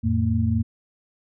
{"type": "tone cluster", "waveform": "sine", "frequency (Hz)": [87, 111.2, 226.9], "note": ["F2", "A2", "A#3"], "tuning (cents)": [-6, 19, -47], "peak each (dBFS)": -23, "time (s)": [0.03, 0.63], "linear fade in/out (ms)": 20, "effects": []}